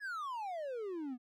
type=exponential sweep; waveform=triangle; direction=down; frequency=1734 to 236.4 Hz; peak=-36 dBFS; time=0-1.18 s; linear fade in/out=50 ms; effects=none